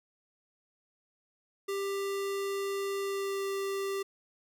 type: tone with pitch glide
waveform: square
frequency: 395.3 to 392.6 Hz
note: G4 to G4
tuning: +15 to +3 cents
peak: -32 dBFS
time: 1.68-4.03 s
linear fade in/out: 10 ms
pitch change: -12 cents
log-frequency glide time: 3-3.47 s
effects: none